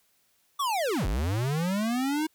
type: linear two-way sweep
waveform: square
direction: down then up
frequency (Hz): 1174.7 to 42 to 318.7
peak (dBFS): -26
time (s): 0.59-2.27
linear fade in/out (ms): 10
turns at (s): 1.07
effects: white hiss -68 dBFS RMS until 2.34 s